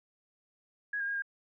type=tone with pitch steps; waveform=sine; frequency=1663 / 1612 / 1631 / 1612 Hz; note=G#6 / G6 / G#6 / G6; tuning=+2 / +48 / -32 / +48 cents; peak=-31 dBFS; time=0.93-1.222 s; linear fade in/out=5 ms; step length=73 ms; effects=none